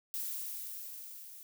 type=noise with level ramp; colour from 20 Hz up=violet; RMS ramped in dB=-37 to -51 dBFS; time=0.14-1.43 s; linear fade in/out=0 ms; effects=none